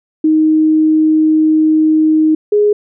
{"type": "tone pair in turn", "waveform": "sine", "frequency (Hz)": [312.4, 416], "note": ["D#4", "G#4"], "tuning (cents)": [7, 3], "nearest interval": "perfect fourth", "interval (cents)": 496, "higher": "second", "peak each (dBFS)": -7, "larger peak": "neither", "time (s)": [[0.24, 2.35], [2.52, 2.73]], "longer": "first", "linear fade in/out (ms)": 5, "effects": []}